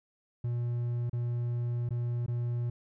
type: tone with dropouts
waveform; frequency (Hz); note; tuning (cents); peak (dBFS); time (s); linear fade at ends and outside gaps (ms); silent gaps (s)
triangle; 120; B2; -49; -27; 0.44-2.7; 5; 1.097-1.13 / 1.891-1.906 / 2.263-2.28
effects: none